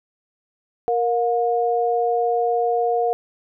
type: tone pair together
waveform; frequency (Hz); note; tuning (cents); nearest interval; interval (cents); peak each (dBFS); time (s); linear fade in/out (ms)
sine; 468.2 / 715.2; A#4 / F5; +8 / +41; perfect fifth; 733; -20; 0.88-3.13; 0
effects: none